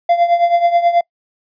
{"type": "tone with tremolo", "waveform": "triangle", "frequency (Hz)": 690, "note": "F5", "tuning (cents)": -21, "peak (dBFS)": -5, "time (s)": [0.09, 1.01], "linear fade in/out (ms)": 5, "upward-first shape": "triangle", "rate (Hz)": 9.3, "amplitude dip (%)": 80, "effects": ["noise-tail reverb RT60 0.1 s tail -25 dB re dry", "resampled to 11025 Hz"]}